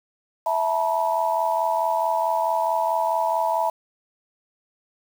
sine chord, E suspended fourth, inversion none, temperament equal with one note detuned, 659.3 / 880 / 964.6 Hz, E5 / A5 / B5, 0 / 0 / -41 cents, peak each -24 dBFS, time 0.46-3.7 s, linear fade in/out 5 ms, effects 7-bit

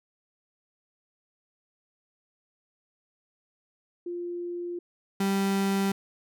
sine / 35% pulse tone pair in turn, 349.2 / 195.98 Hz, F4 / G3, 0 / 0 cents, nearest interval minor seventh, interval 1000 cents, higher first, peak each -31 / -22 dBFS, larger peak second, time 4.06-4.79 / 5.2-5.92 s, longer first, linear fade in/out 5 ms, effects none

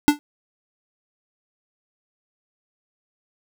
square tone with exponential decay, 293.7 Hz, D4, in tune, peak -7 dBFS, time 0.08-0.19 s, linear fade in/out 0 ms, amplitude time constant 22 ms, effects none

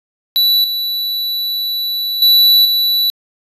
square tone with level steps, 3951 Hz, B7, in tune, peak -10 / -17 / -7 / -12 dBFS, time 0.36-3.1 s, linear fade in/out 0 ms, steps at 0.64 / 2.22 / 2.65 s, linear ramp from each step 2 ms, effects resampled to 32000 Hz

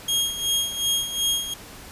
sawtooth tone with tremolo, 3260 Hz, G#7, 33 cents flat, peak -16 dBFS, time 0.08-1.54 s, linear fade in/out 5 ms, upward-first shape sine, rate 2.7 Hz, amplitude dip 70%, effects pink hiss -42 dBFS RMS until 1.91 s + resampled to 32000 Hz

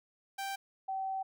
sawtooth / sine tone pair in turn, 784 / 768.3 Hz, G5 / G5, 0 / -35 cents, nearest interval unison, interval 35 cents, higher first, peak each -32 / -33 dBFS, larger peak first, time 0.38-0.56 / 0.88-1.23 s, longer second, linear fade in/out 10 ms, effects none

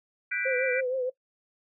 sine chord, G major seventh, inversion third, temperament equal with one note detuned, 1480 / 1595.4 / 1975.5 / 2349 Hz, F#6 / G6 / B6 / D7, 0 / +30 / 0 / 0 cents, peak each -33 / -37 / -33 / -32 dBFS, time 0.31-0.81 s, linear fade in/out 10 ms
sine tone with vibrato, 513 Hz, C5, 34 cents flat, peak -26 dBFS, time 0.45-1.1 s, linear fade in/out 10 ms, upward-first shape triangle, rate 6.4 Hz, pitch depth 75 cents each way
effects noise-tail reverb RT60 0.1 s tail -19 dB re dry

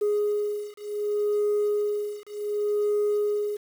sine beating tone pair, 415.3 / 415.97 Hz, G#4 / G#4, 0 / +3 cents, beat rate 0.67 Hz, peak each -25 dBFS, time 0.01-3.57 s, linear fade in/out 10 ms, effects tanh soft clip ceiling -19 dBFS + 8-bit

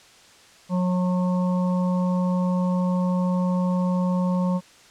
harmonic tone, 181.3 Hz, F#3, 35 cents flat, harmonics 1 / 3 / 5 / 6, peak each -20 / -30 / -34 / -36 dBFS, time 0.69-4.61 s, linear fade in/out 50 ms, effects white hiss -51 dBFS RMS until 4.9 s + low-pass 7000 Hz 12 dB/octave

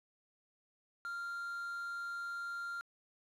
triangle tone with quantisation, 1391 Hz, F6, 7 cents flat, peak -37 dBFS, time 1.05-2.81 s, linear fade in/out 0 ms, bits 10, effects resampled to 32000 Hz

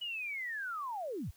sine linear sweep, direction down, 2960 to 49.97 Hz, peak -36 dBFS, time 0.01-1.31 s, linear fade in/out 10 ms, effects white hiss -65 dBFS RMS until 1.36 s

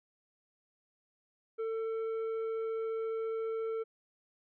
sine tone with tanh clipping, 447.6 Hz, A4, 30 cents sharp, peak -34 dBFS, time 1.58-3.84 s, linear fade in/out 20 ms, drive 7 dB, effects none

